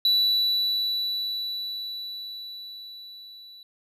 triangle tone with level ramp, 3951 Hz, B7, in tune, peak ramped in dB -16 to -43 dBFS, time 0.05-3.63 s, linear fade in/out 2 ms, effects resampled to 32000 Hz

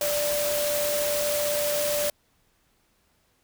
sine tone in noise, 587.3 Hz, D5, in tune, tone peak -25 dBFS, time 0.01-2.1 s, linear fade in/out 2 ms, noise white, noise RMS -29 dBFS, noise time 0.01-2.1 s, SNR +1 dB, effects pink hiss -67 dBFS RMS until 3.43 s

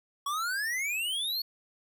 square exponential sweep, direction up, 1108.7 to 4435 Hz, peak -30 dBFS, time 0.26-1.42 s, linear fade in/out 5 ms, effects none

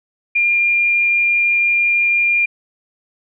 sine tone, 2402 Hz, D7, 38 cents sharp, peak -12 dBFS, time 0.35-2.46 s, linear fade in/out 10 ms, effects none

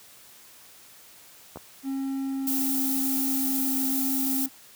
clicks, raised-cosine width 1 ms, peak -24 dBFS, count 2, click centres 1.559 / 1.572 s
triangle tone with pitch glide, 270 to 267.1 Hz, C#4 to C4, -45 to +36 cents, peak -25 dBFS, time 1.83-4.49 s, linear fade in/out 50 ms, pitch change -19 cents, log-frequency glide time 2.16-3.48 s
violet noise, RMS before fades -28 dBFS, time 2.47-4.46 s, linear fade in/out 2 ms
effects white hiss -51 dBFS RMS until 4.75 s + high-pass 60 Hz 12 dB/octave

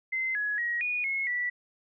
sine tone with pitch steps, 2066 / 1682 / 1898 / 2459 / 2173 / 1958 Hz, C7 / G#6 / A#6 / D#7 / C#7 / B6, -22 / +22 / +31 / -21 / -35 / -15 cents, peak -27 dBFS, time 0.12-1.5 s, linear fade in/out 10 ms, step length 230 ms, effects none

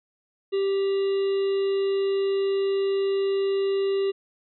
harmonic tone with a mistuned harmonic, 392 Hz, G4, in tune, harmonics 1 / 3 / 5 / 7 / 9 / 10, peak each -21 / -43 / -45 / -42 / -50 / -45 dBFS, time 0.52-4.12 s, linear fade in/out 20 ms, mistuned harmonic 7, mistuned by +39 cents, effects none

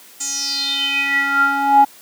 square tone with band-pass filter sweep, 278.6 Hz, C#4, 9 cents sharp, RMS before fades -17 dBFS, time 0.2-1.85 s, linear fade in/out 10 ms, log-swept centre 7300 to 770 Hz, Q 7.7, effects white hiss -44 dBFS RMS until 2.01 s + high-pass 150 Hz 12 dB/octave

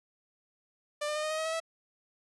sawtooth tone with pitch steps, 593 / 601.3 / 609.7 / 618.2 / 626.8 / 635.6 / 644.4 / 653.4 Hz, D5 / D5 / D#5 / D#5 / D#5 / D#5 / E5 / E5, +17 / +41 / -35 / -11 / +13 / +37 / -39 / -15 cents, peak -27 dBFS, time 1.01-1.602 s, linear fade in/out 10 ms, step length 74 ms, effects resampled to 24000 Hz

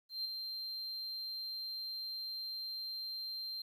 triangle tone with ADSR envelope, 4156 Hz, C8, 12 cents flat, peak -32 dBFS, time 0.09-3.62 s, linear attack 160 ms, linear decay 7 ms, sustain -6 dB, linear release 5 ms, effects tanh soft clip ceiling -30 dBFS + 12-bit

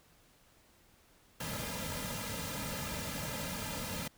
pink noise with comb filter, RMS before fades -39 dBFS, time 1.4-4.08 s, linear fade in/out 5 ms, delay 2.7 ms, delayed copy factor -1, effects pink hiss -65 dBFS RMS until 4.17 s

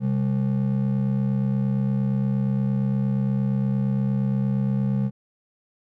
triangle ring-modulated tone, 165.2 Hz, E3, 4 cents sharp, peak -15 dBFS, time 0-5.11 s, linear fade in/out 50 ms, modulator 34.3 Hz, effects none

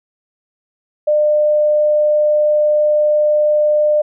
sine tone, 601 Hz, D5, 40 cents sharp, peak -10 dBFS, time 1.07-4.02 s, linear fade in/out 10 ms, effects none

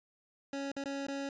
25% pulse tone with dropouts, 277.2 Hz, C#4, in tune, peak -32 dBFS, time 0.53-1.29 s, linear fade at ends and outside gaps 2 ms, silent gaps 0.717-0.765 / 0.839-0.857 / 1.068-1.083 s, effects resampled to 16000 Hz

